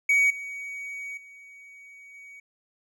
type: tone with level steps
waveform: triangle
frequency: 2254 Hz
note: C#7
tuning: 28 cents sharp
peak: -16 / -32 / -44 / -42 dBFS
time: 0.09-2.4 s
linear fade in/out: 5 ms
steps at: 0.3 / 1.17 / 2.14 s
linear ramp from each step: 5 ms
effects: none